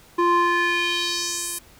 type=tone with band-pass filter sweep; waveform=square; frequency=347.4 Hz; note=F4; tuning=9 cents flat; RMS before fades=-22 dBFS; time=0.18-1.59 s; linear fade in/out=10 ms; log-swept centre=760 to 11000 Hz; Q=2.1; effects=pink hiss -51 dBFS RMS until 1.79 s